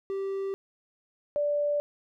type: tone pair in turn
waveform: triangle / sine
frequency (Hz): 390.1 / 584.5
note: G4 / D5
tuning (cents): -8 / -8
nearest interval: perfect fifth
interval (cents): 700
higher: second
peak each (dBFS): -27 / -24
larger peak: second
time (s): 0.1-0.54 / 1.36-1.8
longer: neither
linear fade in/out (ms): 0
effects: none